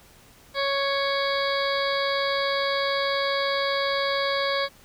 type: harmonic tone with a mistuned harmonic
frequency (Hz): 554.4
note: C#5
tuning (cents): 0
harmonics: 1 / 2 / 3 / 4 / 6 / 7 / 8 / 9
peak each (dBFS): -26 / -29 / -31 / -32 / -34 / -34 / -35 / -36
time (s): 0.54-4.69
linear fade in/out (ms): 50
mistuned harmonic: 9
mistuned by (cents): -69
effects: pink hiss -53 dBFS RMS until 4.84 s